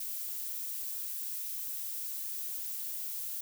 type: noise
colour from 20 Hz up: violet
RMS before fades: -38 dBFS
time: 0-3.41 s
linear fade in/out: 5 ms
effects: none